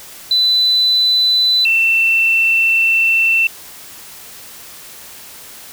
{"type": "tone pair in turn", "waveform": "sine", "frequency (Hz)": [4000, 2684], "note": ["B7", "E7"], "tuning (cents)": [21, 31], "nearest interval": "perfect fifth", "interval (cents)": 690, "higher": "first", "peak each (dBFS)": -10, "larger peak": "neither", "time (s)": [[0.31, 1.65], [1.65, 3.47]], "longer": "second", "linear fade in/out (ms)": 2, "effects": ["white hiss -36 dBFS RMS until 5.72 s"]}